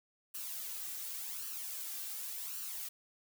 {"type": "noise with flanger", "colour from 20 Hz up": "blue", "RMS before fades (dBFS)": -42, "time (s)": [0.34, 2.89], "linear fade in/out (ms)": 10, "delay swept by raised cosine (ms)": [0.68, 2.58], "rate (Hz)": 0.89, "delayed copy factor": 0.6, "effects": []}